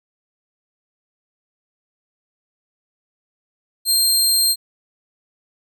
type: tone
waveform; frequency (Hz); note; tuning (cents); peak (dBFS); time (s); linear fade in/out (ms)
20% pulse; 4186; C8; 0; -8; 3.85-4.56; 50
effects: none